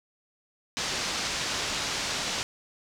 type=low-pass noise; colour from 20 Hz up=white; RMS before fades=-31 dBFS; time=0.77-2.43 s; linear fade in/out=0 ms; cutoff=6300 Hz; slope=24 dB/octave; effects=none